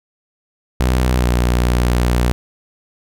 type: tone with pitch glide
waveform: sawtooth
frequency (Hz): 62.7 to 60.53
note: B1 to B1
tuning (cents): +27 to -34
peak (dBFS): -9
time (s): 0.8-2.32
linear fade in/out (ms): 0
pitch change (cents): -61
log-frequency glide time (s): 1.18-1.25
effects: none